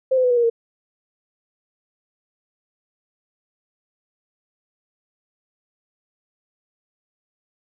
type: tone with pitch steps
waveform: sine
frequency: 523.3 / 510.5 / 497.9 / 485.7 / 473.8 / 462.2 Hz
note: C5 / C5 / B4 / B4 / A#4 / A#4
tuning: 0 / -43 / +14 / -29 / +28 / -15 cents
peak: -14 dBFS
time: 0.11-0.5 s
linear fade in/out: 10 ms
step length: 65 ms
effects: none